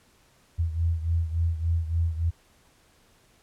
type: beating tone pair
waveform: sine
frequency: 82.41 / 85.91 Hz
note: E2 / F2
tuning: 0 / -28 cents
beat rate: 3.5 Hz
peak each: -24 / -29 dBFS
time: 0.58-2.31 s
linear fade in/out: 20 ms
effects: pink hiss -61 dBFS RMS until 3.42 s + low-pass 12000 Hz 12 dB/octave

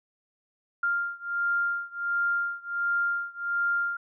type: beating tone pair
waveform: sine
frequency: 1396.9 / 1398.3 Hz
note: F6 / F6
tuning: 0 / +2 cents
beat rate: 1.4 Hz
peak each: -28 / -29 dBFS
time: 0.83-3.97 s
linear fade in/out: 5 ms
effects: none

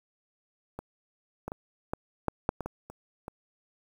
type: clicks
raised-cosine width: 1 ms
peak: -23 / -21 / -22 / -16 / -12 / -10 / -20 / -21 / -29 / -24 dBFS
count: 10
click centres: 0.79 / 1.48 / 1.519 / 1.935 / 2.283 / 2.491 / 2.607 / 2.66 / 2.9 / 3.281 s
effects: 8-bit

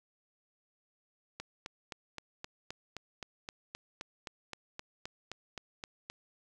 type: click train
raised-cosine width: 0.2 ms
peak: -23 dBFS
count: 19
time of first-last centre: 1.4-6.1 s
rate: 3.83 Hz
effects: none

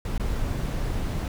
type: noise with dropouts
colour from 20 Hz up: brown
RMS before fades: -27 dBFS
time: 0.05-1.28 s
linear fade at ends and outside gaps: 2 ms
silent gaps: 0.179-0.197 s
effects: none

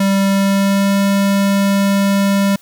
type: tone with pitch glide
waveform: square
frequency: 196 to 198.05 Hz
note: G3 to G3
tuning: 0 to +18 cents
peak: -12 dBFS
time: 0-2.56 s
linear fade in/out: 5 ms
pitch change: +18 cents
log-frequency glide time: 0.26-0.98 s
effects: white hiss -48 dBFS RMS until 2.61 s

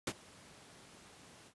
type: noise with ADSR envelope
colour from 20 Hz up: pink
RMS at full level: -34 dBFS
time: 0.07-1.54 s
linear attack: 4 ms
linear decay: 50 ms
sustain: -23 dB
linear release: 74 ms
effects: high-pass 100 Hz 12 dB/octave + resampled to 24000 Hz

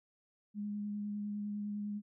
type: tone with vibrato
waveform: sine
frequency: 206.7 Hz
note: G#3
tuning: 8 cents flat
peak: -36 dBFS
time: 0.54-2.02 s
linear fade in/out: 50 ms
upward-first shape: sine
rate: 9.9 Hz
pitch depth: 13 cents each way
effects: none

